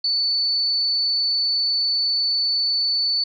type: tone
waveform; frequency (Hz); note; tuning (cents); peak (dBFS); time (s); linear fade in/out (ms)
sine; 4486; C#8; +20; -18; 0.04-3.24; 5
effects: none